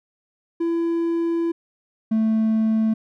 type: tone pair in turn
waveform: triangle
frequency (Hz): 335.4 / 220.5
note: E4 / A3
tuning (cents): +30 / +4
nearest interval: perfect fifth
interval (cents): 726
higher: first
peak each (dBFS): -17 / -14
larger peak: second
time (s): 0.6-1.52 / 2.11-2.94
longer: first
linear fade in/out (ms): 10
effects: tanh soft clip ceiling -10 dBFS